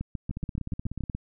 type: two click trains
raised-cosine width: 5 ms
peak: -21 / -19 dBFS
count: 14 / 9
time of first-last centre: 0.31-1.098 / 0.01-1.15 s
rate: 16.5 / 7.02 Hz
effects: none